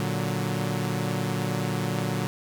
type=chord; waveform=sawtooth; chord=Bb augmented; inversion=none; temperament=equal with one note detuned; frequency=116.54 / 146.24 / 185 Hz; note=Bb2 / D3 / F#3; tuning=0 / -7 / 0 cents; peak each=-26 dBFS; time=0-2.27 s; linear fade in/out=0 ms; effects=none